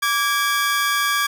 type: tone pair together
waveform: sawtooth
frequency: 1159 / 1640.9 Hz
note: D6 / G#6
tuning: -23 / -21 cents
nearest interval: tritone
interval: 602 cents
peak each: -17 dBFS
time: 0.02-1.27 s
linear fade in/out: 10 ms
effects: none